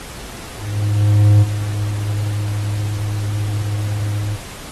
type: tone with ADSR envelope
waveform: triangle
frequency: 103.83 Hz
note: G#2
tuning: in tune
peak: -4 dBFS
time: 0.55-4.37 s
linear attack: 870 ms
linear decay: 28 ms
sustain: -12 dB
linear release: 25 ms
effects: pink hiss -34 dBFS RMS until 4.71 s + AAC 32 kbps